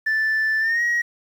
sine tone with pitch glide, 1760 to 1897.2 Hz, A6 to A#6, 0 to +30 cents, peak -16 dBFS, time 0.06-1.02 s, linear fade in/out 10 ms, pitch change +130 cents, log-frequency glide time 0.6-0.82 s, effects tanh soft clip ceiling -16 dBFS + 8-bit

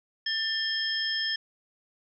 sine tone cluster, 1779 / 3222 / 5230 Hz, A6 / G7 / E8, +19 / +47 / -15 cents, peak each -31 dBFS, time 0.26-1.36 s, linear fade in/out 5 ms, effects none

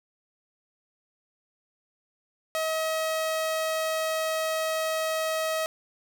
sawtooth tone, 637 Hz, D#5, 41 cents sharp, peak -22 dBFS, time 2.55-5.66 s, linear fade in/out 0 ms, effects none

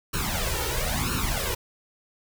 pink noise with flanger, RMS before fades -27 dBFS, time 0.13-1.55 s, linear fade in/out 10 ms, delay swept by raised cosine 0.72 to 2.22 ms, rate 1 Hz, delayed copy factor +0.9, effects none

